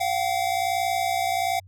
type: tone pair together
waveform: square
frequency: 698.5 / 759.7 Hz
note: F5 / F#5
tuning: 0 / +46 cents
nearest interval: minor second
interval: 146 cents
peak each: -26 dBFS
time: 0-1.6 s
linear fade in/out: 10 ms
effects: added 94 Hz sine -46 dBFS peak until 1.67 s